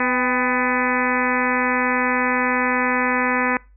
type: harmonic tone with a mistuned harmonic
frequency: 250.3 Hz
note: B3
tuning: 23 cents sharp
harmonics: 1 / 2 / 3 / 4 / 5 / 6 / 7 / 8 / 9 / 10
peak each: -24 / -26 / -29 / -25 / -28 / -28 / -25 / -26 / -30 / -32 dBFS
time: 0-3.57 s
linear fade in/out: 2 ms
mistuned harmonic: 3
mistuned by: +69 cents
effects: noise-tail reverb RT60 0.3 s tail -24 dB re dry + added 50 Hz sine -47 dBFS peak until 3.76 s